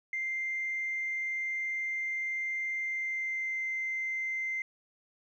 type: tone with pitch glide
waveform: sine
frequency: 2093 to 2080 Hz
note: C7 to C7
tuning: 0 to -11 cents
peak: -30 dBFS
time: 0.13-4.62 s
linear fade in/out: 2 ms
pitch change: -11 cents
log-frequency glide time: 2.79-3.65 s
effects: tanh soft clip ceiling -26 dBFS + 12-bit